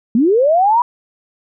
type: linear sweep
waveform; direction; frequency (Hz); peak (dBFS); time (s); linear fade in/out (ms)
sine; up; 210.2 to 989; -9; 0.15-0.82; 2
effects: none